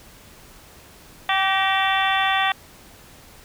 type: harmonic tone with a mistuned harmonic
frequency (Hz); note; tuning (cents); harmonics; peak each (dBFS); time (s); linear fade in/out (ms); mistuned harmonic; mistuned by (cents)
386.4; G4; -25; 2 / 3 / 4 / 5 / 6 / 7 / 8 / 9; -22 / -25 / -28 / -24 / -30 / -29 / -32 / -27; 1.29-2.52; 2; 5; -34
effects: pink hiss -47 dBFS RMS until 3.44 s